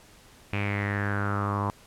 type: tone with low-pass filter sweep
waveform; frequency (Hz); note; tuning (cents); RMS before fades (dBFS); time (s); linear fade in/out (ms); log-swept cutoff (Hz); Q
sawtooth; 101.5; G#2; -39; -28; 0.53-1.7; 0; 2500 to 1000; 6.4
effects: pink hiss -54 dBFS RMS until 1.86 s + low-pass 12000 Hz 12 dB/octave